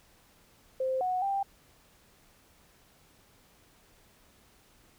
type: tone with pitch steps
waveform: sine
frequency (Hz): 522 / 736 / 789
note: C5 / F#5 / G5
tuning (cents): -4 / -9 / +11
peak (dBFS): -27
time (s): 0.8-1.43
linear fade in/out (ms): 5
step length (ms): 210
effects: pink hiss -62 dBFS RMS until 4.98 s